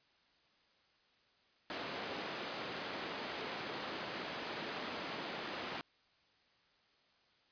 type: band-pass noise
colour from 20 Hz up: pink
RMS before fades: -43 dBFS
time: 1.7-5.81 s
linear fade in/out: 0 ms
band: 270 to 4600 Hz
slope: 12 dB/octave
effects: white hiss -71 dBFS RMS until 7.51 s + resampled to 11025 Hz